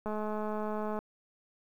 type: click train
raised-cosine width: 1 ms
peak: -23 dBFS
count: 199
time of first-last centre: 0.06-0.99 s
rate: 213 Hz
effects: 10-bit